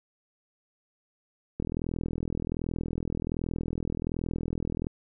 click train, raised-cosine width 3 ms, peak -18 dBFS, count 136, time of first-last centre 1.6-4.869 s, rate 41.3 Hz, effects none

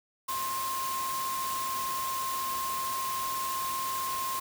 sine tone in noise, 1059 Hz, C6, 21 cents sharp, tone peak -31 dBFS, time 0.28-4.4 s, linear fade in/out 10 ms, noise white, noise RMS -37 dBFS, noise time 0.28-4.4 s, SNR +3 dB, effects none

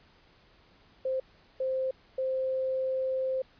sine tone bursts at uneven times, 523.3 Hz, C5, in tune, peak -27 dBFS, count 3, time 1.05-1.2 / 1.6-1.91 / 2.18-3.42 s, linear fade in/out 5 ms, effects pink hiss -61 dBFS RMS until 3.59 s + resampled to 11025 Hz

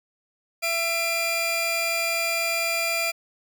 sawtooth tone pair together, 670.4 / 2392 Hz, E5 / D7, +29 / +31 cents, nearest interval octave + minor seventh, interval 2202 cents, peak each -24 / -21 dBFS, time 0.62-3.12 s, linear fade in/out 20 ms, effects none

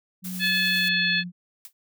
sine tone with pitch glide, 183.7 to 177.14 Hz, F#3 to F3, -12 to +25 cents, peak -31 dBFS, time 0.22-1.32 s, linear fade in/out 50 ms, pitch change -63 cents, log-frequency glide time 0.62-1.15 s
blue noise with tremolo, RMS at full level -36 dBFS, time 0.24-0.89 s, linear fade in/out 10 ms, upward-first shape sine, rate 9.9 Hz, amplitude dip 30%
harmonic tone, 862 Hz, A5, 36 cents flat, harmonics 2 / 3 / 4 / 5, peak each -24 / -26 / -27 / -28 dBFS, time 0.39-1.24 s, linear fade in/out 50 ms
blue noise with exponential decay, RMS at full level -36 dBFS, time 1.65-1.73 s, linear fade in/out 1 ms, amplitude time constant 16 ms
effects none

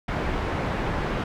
pink low-pass noise, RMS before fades -27 dBFS, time 0.08-1.24 s, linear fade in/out 5 ms, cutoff 1900 Hz, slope 12 dB/octave, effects none

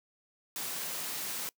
white high-pass noise, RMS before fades -37 dBFS, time 0.56-1.49 s, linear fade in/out 0 ms, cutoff 130 Hz, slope 48 dB/octave, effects noise-tail reverb RT60 0.1 s tail -24 dB re dry

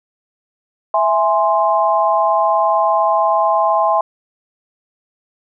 sine chord, E augmented, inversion none, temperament equal, 659.3 / 830.6 / 1046.5 Hz, E5 / G#5 / B#5, 0 / 0 / 0 cents, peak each -16 dBFS, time 0.94-4.01 s, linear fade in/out 2 ms, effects none

